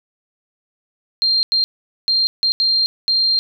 sine tone bursts at uneven times, 4186 Hz, C8, in tune, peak -13 dBFS, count 6, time 1.22-1.43 / 1.52-1.64 / 2.08-2.27 / 2.43-2.52 / 2.6-2.86 / 3.08-3.39 s, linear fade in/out 0 ms, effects none

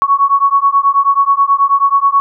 sine beating tone pair, 1108.7 / 1118 Hz, C#6 / C#6, 0 / +14 cents, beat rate 9.3 Hz, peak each -11 dBFS, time 0.02-2.2 s, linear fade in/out 0 ms, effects none

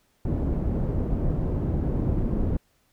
pink low-pass noise, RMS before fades -25 dBFS, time 0.25-2.57 s, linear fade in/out 5 ms, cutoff 330 Hz, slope 12 dB/octave, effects pink hiss -67 dBFS RMS until 2.92 s

